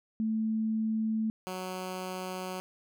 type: tone pair in turn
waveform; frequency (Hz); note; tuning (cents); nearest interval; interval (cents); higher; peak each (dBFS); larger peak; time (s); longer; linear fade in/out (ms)
sine / 10% pulse; 220 / 185; A3 / F#3; 0 / 0; minor third; 300; first; -27; neither; 0.2-1.3 / 1.47-2.6; second; 0
effects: none